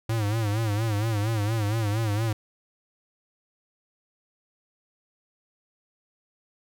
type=tone with vibrato; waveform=square; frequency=108 Hz; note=A2; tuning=32 cents flat; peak=-24 dBFS; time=0.09-2.33 s; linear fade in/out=5 ms; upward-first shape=sine; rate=4.3 Hz; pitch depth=110 cents each way; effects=none